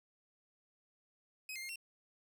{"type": "tone with pitch steps", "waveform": "sawtooth", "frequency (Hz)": [2533, 2103, 2129, 2726], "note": ["D#7", "C7", "C7", "F7"], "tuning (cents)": [30, 8, 30, -43], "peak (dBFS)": -39, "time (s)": [1.49, 1.758], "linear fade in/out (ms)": 2, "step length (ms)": 67, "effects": []}